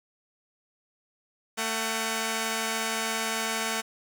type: tone pair together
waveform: 5% pulse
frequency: 223.4 / 750.5 Hz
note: A3 / F#5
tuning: +27 / +24 cents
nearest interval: octave + major sixth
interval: 2097 cents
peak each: -18 / -20 dBFS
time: 1.57-3.82 s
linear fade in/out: 20 ms
effects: none